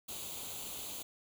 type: noise with comb filter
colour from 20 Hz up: white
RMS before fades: -43 dBFS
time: 0.08-1.03 s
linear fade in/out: 10 ms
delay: 0.28 ms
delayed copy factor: +0.7
effects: none